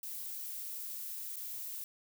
violet noise with dropouts, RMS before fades -42 dBFS, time 0.03-1.84 s, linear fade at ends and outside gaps 1 ms, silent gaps 1.359-1.366 s, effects none

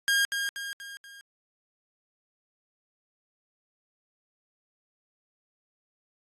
sawtooth tone with echo, 1618 Hz, G#6, 46 cents flat, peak -18 dBFS, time 0.08-0.25 s, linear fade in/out 0 ms, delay 240 ms, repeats 4, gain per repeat -6 dB, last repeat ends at 1.21 s, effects low-pass 12000 Hz 12 dB/octave + AAC 64 kbps

